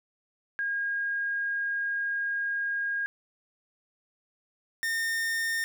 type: tone pair in turn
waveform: sine / 45% pulse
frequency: 1627 / 1821.9 Hz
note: G#6 / A#6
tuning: -36 / -40 cents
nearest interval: major second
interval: 196 cents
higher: second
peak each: -27 dBFS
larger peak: neither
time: 0.59-3.06 / 4.83-5.64 s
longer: first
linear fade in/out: 0 ms
effects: none